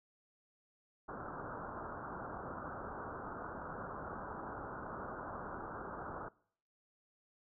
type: low-pass noise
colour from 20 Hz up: white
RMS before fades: -45 dBFS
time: 1.08-6.29 s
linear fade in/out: 10 ms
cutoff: 1500 Hz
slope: 96 dB/octave
effects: noise-tail reverb RT60 0.6 s tail -23 dB re dry